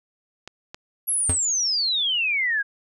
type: clicks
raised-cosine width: 0.2 ms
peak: -19 dBFS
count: 2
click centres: 0.476 / 0.745 s
type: exponential sweep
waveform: sine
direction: down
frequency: 11540 to 1600 Hz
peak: -20 dBFS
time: 1.07-2.63 s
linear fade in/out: 20 ms
type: tone with exponential decay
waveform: square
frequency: 87.31 Hz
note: F2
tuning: in tune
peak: -19 dBFS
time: 1.29-1.4 s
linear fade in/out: 5 ms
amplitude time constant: 22 ms
effects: none